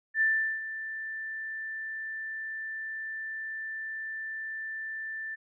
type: tone with ADSR envelope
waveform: sine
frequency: 1771 Hz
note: A6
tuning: 11 cents sharp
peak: -21 dBFS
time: 0.14-5.36 s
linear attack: 72 ms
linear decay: 390 ms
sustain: -13 dB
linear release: 21 ms
effects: none